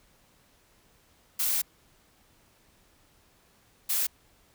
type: noise bursts at uneven times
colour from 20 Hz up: blue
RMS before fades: -27 dBFS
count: 2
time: 1.39-1.62 / 3.89-4.07 s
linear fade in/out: 10 ms
effects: pink hiss -63 dBFS RMS until 4.54 s